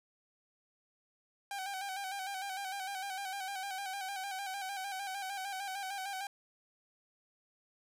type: tone with vibrato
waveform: sawtooth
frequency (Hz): 777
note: G5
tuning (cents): -16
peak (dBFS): -34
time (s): 1.51-6.27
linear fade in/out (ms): 2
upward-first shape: square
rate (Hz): 6.6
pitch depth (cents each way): 50
effects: resampled to 32000 Hz + 11-bit